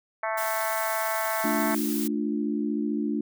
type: harmonic tone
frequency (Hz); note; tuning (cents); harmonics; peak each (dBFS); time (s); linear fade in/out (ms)
220.4; A3; +3; 3 / 4 / 5 / 6 / 7 / 8 / 9 / 10; -30 / -32 / -34 / -36 / -37 / -38 / -39 / -40; 0.23-1.75; 2
type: noise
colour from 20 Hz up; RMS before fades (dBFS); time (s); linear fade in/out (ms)
blue; -34; 0.37-2.08; 10
type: chord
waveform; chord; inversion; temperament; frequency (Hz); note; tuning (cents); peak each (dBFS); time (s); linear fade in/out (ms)
sine; D minor; second; equal; 220 / 293.7 / 349.2; A3 / D4 / F4; 0 / 0 / 0; -28 / -28 / -33; 1.44-3.21; 5
effects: none